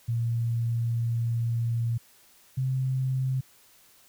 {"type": "tone pair in turn", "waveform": "sine", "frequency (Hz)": [116.54, 130.81], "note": ["A#2", "C3"], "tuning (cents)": [0, 0], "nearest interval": "major second", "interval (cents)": 200, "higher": "second", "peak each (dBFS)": -24, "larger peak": "neither", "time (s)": [[0.08, 1.98], [2.57, 3.41]], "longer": "first", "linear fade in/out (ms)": 10, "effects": ["white hiss -58 dBFS RMS until 4.08 s"]}